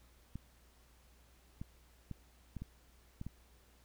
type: clicks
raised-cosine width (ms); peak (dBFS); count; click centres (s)
5; -30; 7; 0.356 / 1.615 / 2.113 / 2.567 / 2.62 / 3.214 / 3.266
effects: added 60 Hz sine -64 dBFS peak until 3.84 s + pink hiss -68 dBFS RMS until 3.84 s